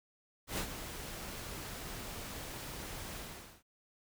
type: noise with ADSR envelope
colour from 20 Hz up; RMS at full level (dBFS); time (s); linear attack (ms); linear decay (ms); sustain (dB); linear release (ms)
pink; -35; 0.47-3.63; 110; 81; -9; 450
effects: none